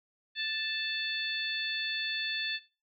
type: harmonic tone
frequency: 880 Hz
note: A5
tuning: in tune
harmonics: 2 / 3 / 4 / 5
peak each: -36 / -38 / -34 / -38 dBFS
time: 0.35-2.6 s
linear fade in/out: 50 ms
effects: noise-tail reverb RT60 0.3 s tail -17 dB re dry